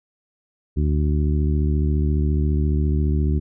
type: harmonic tone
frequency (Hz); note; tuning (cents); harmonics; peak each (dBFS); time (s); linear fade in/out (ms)
74.5; D2; +25; 1 / 2 / 3 / 4 / 5; -18 / -24 / -28 / -30 / -32; 0.76-3.4; 20
effects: none